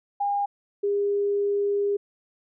sine tone pair in turn, 810 / 405 Hz, G#5 / G#4, -43 / -43 cents, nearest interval octave, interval 1200 cents, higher first, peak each -22 / -21 dBFS, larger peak second, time 0.2-0.46 / 0.83-1.97 s, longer second, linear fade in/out 10 ms, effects none

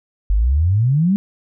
sine exponential sweep, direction up, 46.25 to 207.2 Hz, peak -12 dBFS, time 0.3-1.16 s, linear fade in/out 0 ms, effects none

